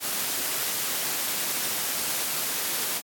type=noise; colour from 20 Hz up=white; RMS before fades=-28 dBFS; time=0-3.02 s; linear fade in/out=50 ms; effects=high-pass 150 Hz 12 dB/octave + AAC 64 kbps